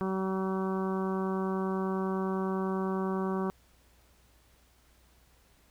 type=harmonic tone; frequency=190 Hz; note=F#3; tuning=46 cents sharp; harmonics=1 / 2 / 3 / 4 / 5 / 6 / 7 / 8; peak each=-31 / -33 / -43 / -42 / -41 / -40 / -48 / -49 dBFS; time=0.01-3.5 s; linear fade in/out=0 ms; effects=added 60 Hz sine -64 dBFS peak until 5.7 s + pink hiss -65 dBFS RMS until 5.7 s